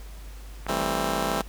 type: clicks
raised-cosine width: 0.5 ms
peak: -17 dBFS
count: 3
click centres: 0.666 / 0.705 / 0.813 s
type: chord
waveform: 10% pulse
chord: A minor seventh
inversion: second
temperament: just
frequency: 165 / 198 / 220 / 264 Hz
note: E3 / G3 / A3 / C4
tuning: +2 / +18 / 0 / +16 cents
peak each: -23 dBFS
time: 0.68-1.42 s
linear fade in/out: 10 ms
effects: added 50 Hz sine -38 dBFS peak until 1.48 s + pink hiss -50 dBFS RMS until 1.48 s